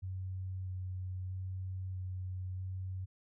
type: tone with vibrato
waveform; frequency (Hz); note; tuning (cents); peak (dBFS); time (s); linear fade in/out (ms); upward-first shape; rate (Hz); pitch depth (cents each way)
sine; 93; F#2; +9; -37; 0.02-3.06; 20; square; 0.78; 10
effects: none